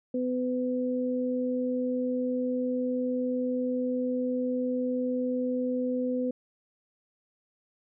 sine tone pair together, 251.5 / 503 Hz, B3 / B4, +32 / +32 cents, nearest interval octave, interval 1200 cents, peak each -28 / -30 dBFS, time 0.14-6.31 s, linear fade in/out 5 ms, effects none

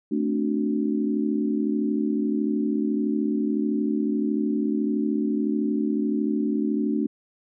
sine chord, D dominant seventh, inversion second, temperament equal, 220 / 261.6 / 293.7 / 370 Hz, A3 / C4 / D4 / F#4, 0 / 0 / 0 / 0 cents, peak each -25 / -31 / -25 / -31 dBFS, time 0.11-7.07 s, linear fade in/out 10 ms, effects none

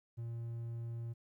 triangle tone, 116.54 Hz, A#2, in tune, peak -37 dBFS, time 0.17-1.14 s, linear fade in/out 20 ms, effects 13-bit

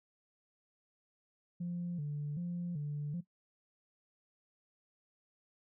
sine tone with vibrato, 160 Hz, D#3, 49 cents sharp, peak -34 dBFS, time 1.6-3.21 s, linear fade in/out 10 ms, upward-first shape square, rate 1.3 Hz, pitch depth 150 cents each way, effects noise-tail reverb RT60 0.1 s tail -17 dB re dry + tanh soft clip ceiling -32 dBFS

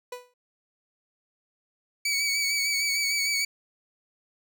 30% pulse tone with exponential decay, 493.9 Hz, B4, in tune, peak -29 dBFS, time 0.12-0.34 s, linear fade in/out 5 ms, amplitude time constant 46 ms
20% pulse tone with vibrato, 2262 Hz, C#7, 34 cents sharp, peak -19 dBFS, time 2.05-3.45 s, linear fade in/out 5 ms, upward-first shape sine, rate 6.6 Hz, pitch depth 35 cents each way
effects none

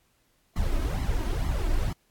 brown noise with flanger, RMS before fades -26 dBFS, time 0.56-1.93 s, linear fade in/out 5 ms, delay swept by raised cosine 0.95 to 3.25 ms, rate 2.2 Hz, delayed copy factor +0.9, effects pink hiss -68 dBFS RMS until 2.1 s + AAC 64 kbps

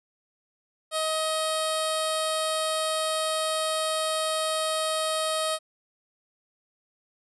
10% pulse tone with notch filter, 631 Hz, D#5, 24 cents sharp, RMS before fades -27 dBFS, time 0.91-5.59 s, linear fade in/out 50 ms, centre 2200 Hz, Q 0.89, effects resampled to 24000 Hz

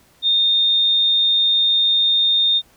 sine tone, 3653 Hz, A#7, 36 cents flat, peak -13 dBFS, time 0.22-2.62 s, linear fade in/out 50 ms, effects pink hiss -54 dBFS RMS until 2.76 s

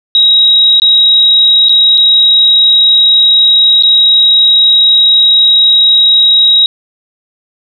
sine tone with dropouts, 3816 Hz, A#7, 40 cents sharp, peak -3 dBFS, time 0.15-6.66 s, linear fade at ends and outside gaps 1 ms, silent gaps 0.799-0.819 / 1.686-1.693 / 1.975-1.979 / 3.825-3.834 s, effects none

